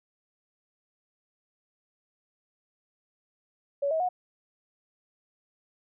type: tone with pitch steps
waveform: sine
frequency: 564 / 640.4 / 727.2 Hz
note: C#5 / D#5 / F#5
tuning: +30 / +50 / -30 cents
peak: -24 dBFS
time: 3.82-4.09 s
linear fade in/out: 10 ms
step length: 90 ms
effects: none